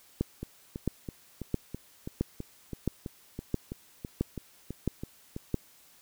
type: two click trains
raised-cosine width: 3 ms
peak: -14 / -23 dBFS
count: 9 / 16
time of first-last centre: 0.21-5.543 / 0.43-5.364 s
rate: 1.5 / 3.04 Hz
effects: white hiss -59 dBFS RMS until 6.01 s